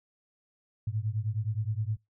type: beating tone pair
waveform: sine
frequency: 103.83 / 113.43 Hz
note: G#2 / A#2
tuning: 0 / -47 cents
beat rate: 9.6 Hz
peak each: -31 / -32 dBFS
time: 0.87-1.97 s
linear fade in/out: 5 ms
effects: noise-tail reverb RT60 0.2 s tail -25 dB re dry